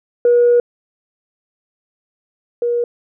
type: tone pair in turn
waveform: sine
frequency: 481.2 / 477.3 Hz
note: B4 / A#4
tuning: -45 / +41 cents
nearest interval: unison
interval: 14 cents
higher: first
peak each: -7 / -14 dBFS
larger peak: first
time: 0.25-0.6 / 2.62-2.84 s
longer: first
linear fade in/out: 2 ms
effects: tanh soft clip ceiling -5 dBFS